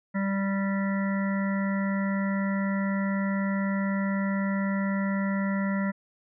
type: harmonic tone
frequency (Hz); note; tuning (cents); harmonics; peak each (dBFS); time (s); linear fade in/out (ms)
196; G3; 0; 1 / 3 / 5 / 7 / 9 / 10; -25 / -36 / -39 / -39 / -40 / -38; 0.14-5.92; 20
effects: none